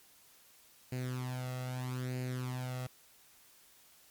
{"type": "tone with flanger", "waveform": "sawtooth", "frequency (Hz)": 127, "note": "B2", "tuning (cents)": 49, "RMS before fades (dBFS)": -38, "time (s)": [0.92, 2.87], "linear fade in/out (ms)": 5, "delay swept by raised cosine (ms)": [0.43, 1.53], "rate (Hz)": 0.79, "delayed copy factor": 0.7, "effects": ["white hiss -62 dBFS RMS until 4.1 s", "MP3 96 kbps"]}